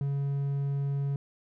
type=tone; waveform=triangle; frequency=140 Hz; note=C#3; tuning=18 cents sharp; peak=-25 dBFS; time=0.01-1.16 s; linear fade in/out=2 ms; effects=none